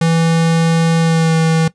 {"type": "tone with pitch glide", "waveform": "square", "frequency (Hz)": [164.81, 161.98], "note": ["E3", "E3"], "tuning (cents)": [0, -30], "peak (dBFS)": -11, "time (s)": [0.01, 1.68], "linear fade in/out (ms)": 5, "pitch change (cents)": -30, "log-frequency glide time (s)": [0.99, 1.35], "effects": ["noise-tail reverb RT60 0.1 s tail -17 dB re dry", "resampled to 22050 Hz"]}